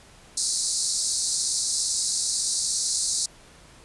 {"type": "band-pass noise", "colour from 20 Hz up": "white", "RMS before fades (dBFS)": -26, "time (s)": [0.37, 3.26], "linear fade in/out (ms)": 5, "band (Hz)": [4000, 9800], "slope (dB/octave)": 96, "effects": ["pink hiss -51 dBFS RMS until 3.84 s", "resampled to 24000 Hz"]}